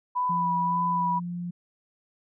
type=tone with vibrato; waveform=sine; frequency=987.8 Hz; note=B5; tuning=in tune; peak=-23 dBFS; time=0.15-1.2 s; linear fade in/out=20 ms; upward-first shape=sine; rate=1.8 Hz; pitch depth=19 cents each way
type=tone with pitch glide; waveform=sine; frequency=173.2 to 175.11 Hz; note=F3 to F3; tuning=-14 to +5 cents; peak=-30 dBFS; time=0.29-1.51 s; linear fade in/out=10 ms; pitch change=+19 cents; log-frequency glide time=0.6-1.37 s
effects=none